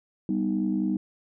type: chord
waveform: sine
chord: G augmented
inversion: none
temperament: equal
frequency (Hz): 196 / 246.9 / 311.1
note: G3 / B3 / D#4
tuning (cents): 0 / 0 / 0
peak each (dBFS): -26 / -29 / -27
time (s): 0.29-0.97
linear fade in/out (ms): 2
effects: tanh soft clip ceiling -15 dBFS